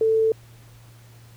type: tone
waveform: sine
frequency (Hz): 443.5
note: A4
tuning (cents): +14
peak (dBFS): -16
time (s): 0.01-0.32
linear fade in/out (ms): 2
effects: added 116 Hz sine -46 dBFS peak until 1.36 s + pink hiss -54 dBFS RMS until 1.36 s